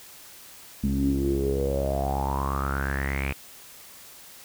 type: tone with low-pass filter sweep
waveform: sawtooth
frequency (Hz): 68.4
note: C#2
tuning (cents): -23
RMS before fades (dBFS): -26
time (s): 0.83-3.33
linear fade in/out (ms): 10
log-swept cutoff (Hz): 220 to 2500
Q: 9.8
effects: white hiss -47 dBFS RMS until 4.44 s